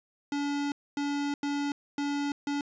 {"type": "tone bursts at uneven times", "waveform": "square", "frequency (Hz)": 286.2, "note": "D4", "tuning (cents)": -45, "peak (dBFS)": -29, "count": 5, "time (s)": [[0.32, 0.72], [0.97, 1.34], [1.43, 1.72], [1.98, 2.32], [2.47, 2.61]], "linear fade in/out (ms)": 2, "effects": ["resampled to 16000 Hz", "10-bit"]}